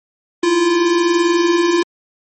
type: tone pair together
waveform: square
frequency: 324.9 / 345.4 Hz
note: E4 / F4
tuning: -25 / -19 cents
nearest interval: minor second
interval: 106 cents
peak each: -21 / -13 dBFS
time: 0.43-1.83 s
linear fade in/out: 5 ms
effects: MP3 32 kbps